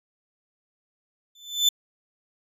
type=tone with exponential growth; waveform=35% pulse; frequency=3520 Hz; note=A7; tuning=in tune; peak=-12 dBFS; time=1.35-1.69 s; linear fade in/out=5 ms; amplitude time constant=73 ms; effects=resampled to 32000 Hz